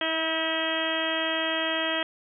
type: harmonic tone with a mistuned harmonic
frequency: 322.3 Hz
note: E4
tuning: 39 cents flat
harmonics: 1 / 2 / 3 / 4 / 5 / 6 / 7 / 8 / 9 / 10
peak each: -34 / -31 / -37 / -36 / -35 / -32 / -42 / -36 / -36 / -31 dBFS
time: 0.01-2.03 s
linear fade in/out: 2 ms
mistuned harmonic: 5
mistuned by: -16 cents
effects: none